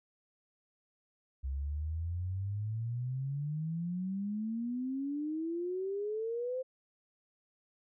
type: exponential sweep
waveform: sine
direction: up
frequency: 65.41 to 523.3 Hz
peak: -33 dBFS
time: 1.43-6.63 s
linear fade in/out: 20 ms
effects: none